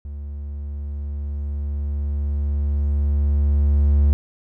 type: tone with level ramp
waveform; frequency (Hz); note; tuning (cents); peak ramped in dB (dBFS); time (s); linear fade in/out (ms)
triangle; 72; D2; -34; -27 to -10; 0.05-4.13; 0
effects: none